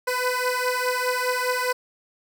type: beating tone pair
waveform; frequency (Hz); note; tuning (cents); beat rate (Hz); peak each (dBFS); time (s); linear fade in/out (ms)
15% pulse; 499 / 503.9; B4 / B4; +18 / +35; 4.9; -18 / -20; 0.07-1.73; 10
effects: none